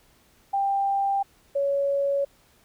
sine tone pair in turn, 791 / 559.3 Hz, G5 / C#5, +15 / +15 cents, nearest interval tritone, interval 600 cents, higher first, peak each -21 dBFS, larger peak neither, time 0.53-1.23 / 1.55-2.25 s, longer neither, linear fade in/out 10 ms, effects pink hiss -60 dBFS RMS until 2.64 s

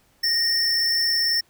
square tone pair together, 1850 / 5389 Hz, A#6 / E8, -14 / +37 cents, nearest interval octave + perfect fifth, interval 1851 cents, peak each -28 / -20 dBFS, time 0.23-1.41 s, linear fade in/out 10 ms, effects pink hiss -61 dBFS RMS until 1.49 s

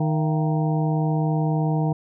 harmonic tone with a mistuned harmonic, 155.56 Hz, D#3, in tune, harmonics 1 / 2 / 3 / 4 / 5 / 6, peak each -20 / -28 / -32 / -32 / -32 / -35 dBFS, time 0-1.93 s, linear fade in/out 5 ms, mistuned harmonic 4, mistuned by +140 cents, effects none

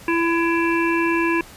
harmonic tone, 335.2 Hz, E4, 29 cents sharp, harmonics 1 / 3 / 5 / 7 / 8, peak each -19 / -24 / -26 / -27 / -28 dBFS, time 0.08-1.41 s, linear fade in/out 2 ms, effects pink hiss -43 dBFS RMS until 1.56 s + resampled to 32000 Hz

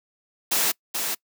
white noise with echo, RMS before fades -22 dBFS, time 0.51-0.72 s, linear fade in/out 10 ms, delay 430 ms, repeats 1, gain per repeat -5 dB, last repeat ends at 1.15 s, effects noise-tail reverb RT60 0.1 s tail -25 dB re dry + high-pass 200 Hz 12 dB/octave

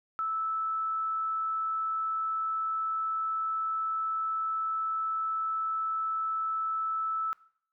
sine tone, 1312 Hz, E6, 9 cents flat, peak -28 dBFS, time 0.19-7.33 s, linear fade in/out 0 ms, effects noise-tail reverb RT60 0.6 s tail -20 dB re dry

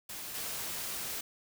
white noise with level steps, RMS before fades -42 / -38 dBFS, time 0.09-1.21 s, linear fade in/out 5 ms, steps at 0.34 s, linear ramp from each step 10 ms, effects none

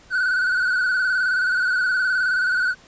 triangle tone with vibrato, 1486 Hz, F#6, 7 cents sharp, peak -16 dBFS, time 0.1-2.75 s, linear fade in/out 50 ms, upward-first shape square, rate 19 Hz, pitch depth 44 cents each way, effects pink hiss -50 dBFS RMS until 2.87 s + resampled to 16000 Hz

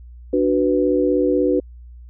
sine chord, B minor, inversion first, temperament equal, 293.7 / 370 / 493.9 Hz, D4 / F#4 / B4, 0 / 0 / 0 cents, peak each -19 dBFS, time 0.33-1.6 s, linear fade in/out 5 ms, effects added 60 Hz sine -37 dBFS peak until 2.09 s

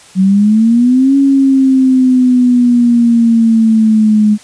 sine exponential two-way sweep, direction up then down, 185 to 277.2 to 209.5 Hz, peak -5 dBFS, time 0.15-4.38 s, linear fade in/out 50 ms, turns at 1.16 s, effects white hiss -39 dBFS RMS until 4.43 s + resampled to 22050 Hz

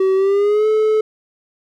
triangle tone with pitch glide, 381.1 to 432.7 Hz, G4 to A4, -49 to -29 cents, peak -10 dBFS, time 0-1.01 s, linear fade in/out 5 ms, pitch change +220 cents, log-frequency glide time 0.15-0.67 s, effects none

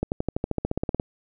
accelerating click train, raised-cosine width 2 ms, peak -11 dBFS, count 15, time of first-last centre 0.03-0.999 s, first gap 89 ms, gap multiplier 0.96, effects none

